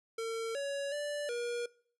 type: tone with pitch steps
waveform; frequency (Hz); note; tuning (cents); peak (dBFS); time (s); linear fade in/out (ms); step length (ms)
square; 453.4 / 561 / 585 / 477.5; A#4 / C#5 / D5 / A#4; -48 / +21 / -7 / +42; -35; 0.18-1.66; 5; 370
effects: noise-tail reverb RT60 0.5 s tail -22 dB re dry + resampled to 24000 Hz